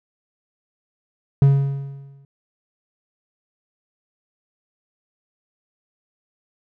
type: tone with exponential decay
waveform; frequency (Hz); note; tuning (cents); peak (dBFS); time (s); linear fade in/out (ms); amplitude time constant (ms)
triangle; 138.5; C#3; -1; -6; 1.42-2.25; 2; 180
effects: none